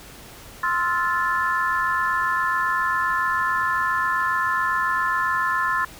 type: chord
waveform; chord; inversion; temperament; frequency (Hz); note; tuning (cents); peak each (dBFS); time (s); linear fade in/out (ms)
sine; F major seventh; second; just; 1047.7 / 1309.6 / 1396.9 / 1746.1; C6 / E6 / F6 / A6; +2 / -12 / 0 / -14; -23 / -28 / -28 / -24; 0.63-5.85; 5
effects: pink hiss -43 dBFS RMS until 5.99 s